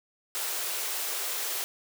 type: high-pass noise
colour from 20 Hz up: white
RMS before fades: -32 dBFS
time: 0.35-1.64 s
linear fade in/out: 0 ms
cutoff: 340 Hz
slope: 96 dB/octave
effects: none